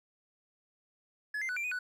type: tone with pitch steps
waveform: triangle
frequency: 1703 / 2084 / 1486 / 2360 / 2484 / 1484 Hz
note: G#6 / C7 / F#6 / D7 / D#7 / F#6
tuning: +43 / -7 / +7 / +8 / -3 / +5 cents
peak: -31 dBFS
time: 1.34-1.79 s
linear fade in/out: 5 ms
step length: 75 ms
effects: 12-bit